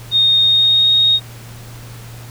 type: tone with pitch glide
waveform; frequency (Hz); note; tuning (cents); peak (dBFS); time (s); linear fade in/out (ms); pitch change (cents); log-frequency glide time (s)
sine; 3697 to 3731; A#7 to A#7; -15 to +1; -9; 0.11-1.2; 50; +16; 0.41-0.9
effects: added 117 Hz sine -33 dBFS peak until 2.3 s + pink hiss -39 dBFS RMS until 2.3 s